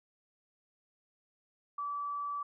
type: tone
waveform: sine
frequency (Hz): 1154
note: D6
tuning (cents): -31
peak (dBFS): -34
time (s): 1.78-2.43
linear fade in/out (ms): 5
effects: none